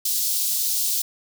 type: high-pass noise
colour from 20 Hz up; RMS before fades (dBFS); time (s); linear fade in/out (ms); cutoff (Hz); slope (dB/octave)
white; -23; 0.05-1.02; 5; 3900; 24
effects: none